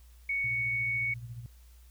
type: tone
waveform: sine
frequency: 2225 Hz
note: C#7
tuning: 6 cents sharp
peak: -28 dBFS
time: 0.29-1.14 s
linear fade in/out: 5 ms
type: tone with tremolo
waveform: sine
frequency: 118.6 Hz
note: A#2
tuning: 30 cents sharp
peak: -37 dBFS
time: 0.44-1.46 s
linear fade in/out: 0 ms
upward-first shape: sine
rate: 14 Hz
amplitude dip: 60%
effects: added 60 Hz sine -52 dBFS peak until 1.9 s + white hiss -65 dBFS RMS until 1.9 s